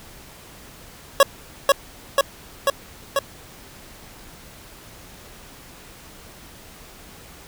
25% pulse tone with echo, 554.4 Hz, C#5, in tune, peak -5 dBFS, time 1.2-1.23 s, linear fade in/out 2 ms, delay 490 ms, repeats 4, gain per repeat -2 dB, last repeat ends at 3.19 s, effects pink hiss -44 dBFS RMS until 7.47 s

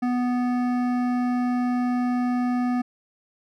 sine tone with hard clipping, 246.9 Hz, B3, in tune, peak -23 dBFS, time 0.02-2.82 s, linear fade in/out 10 ms, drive 13 dB, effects none

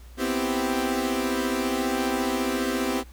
sawtooth chord, C major seventh, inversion third, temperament equal, 246.9 / 261.6 / 329.6 / 392 Hz, B3 / C4 / E4 / G4, 0 / 0 / 0 / 0 cents, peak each -27 / -23 / -28 / -26 dBFS, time 0.17-3.04 s, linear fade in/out 50 ms, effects added 60 Hz sine -43 dBFS peak until 3.12 s + pink hiss -55 dBFS RMS until 3.12 s

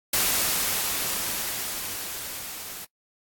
white noise with level ramp, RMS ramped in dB -22 to -38 dBFS, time 0.13-2.85 s, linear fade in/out 5 ms, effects noise-tail reverb RT60 0.1 s tail -22 dB re dry + AAC 64 kbps

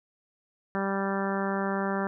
harmonic tone, 195.8 Hz, G3, 2 cents flat, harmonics 1 / 2 / 3 / 4 / 5 / 6 / 7 / 8 / 9, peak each -30 / -33 / -35 / -36 / -37 / -38 / -38 / -39 / -40 dBFS, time 0.75-2.07 s, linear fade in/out 0 ms, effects none

